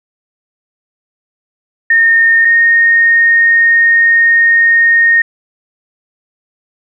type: tone pair in turn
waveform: sine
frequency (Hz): 1831 / 1849.1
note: A#6 / A#6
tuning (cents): -32 / -15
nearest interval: unison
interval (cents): 17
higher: second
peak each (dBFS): -5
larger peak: neither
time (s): 1.9-2.45 / 2.45-5.22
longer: second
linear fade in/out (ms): 5
effects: none